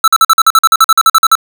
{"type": "tone bursts", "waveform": "square", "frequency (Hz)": 1318.5, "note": "E6", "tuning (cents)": 0, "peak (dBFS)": -3, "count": 16, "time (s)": [0.04, 1.353], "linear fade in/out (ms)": 2, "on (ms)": 38, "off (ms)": 47, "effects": []}